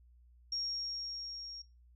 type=tone with level ramp; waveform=sine; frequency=5570 Hz; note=F8; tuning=5 cents flat; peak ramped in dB=-33 to -44 dBFS; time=0.52-1.62 s; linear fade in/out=5 ms; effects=noise-tail reverb RT60 0.3 s tail -24 dB re dry + added 60 Hz sine -59 dBFS peak until 1.95 s